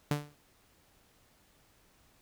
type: tone with exponential decay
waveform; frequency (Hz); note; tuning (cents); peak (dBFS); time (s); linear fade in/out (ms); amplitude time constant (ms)
sawtooth; 146.83; D3; 0; -21; 0.11-0.35; 2; 51
effects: pink hiss -66 dBFS RMS until 2.21 s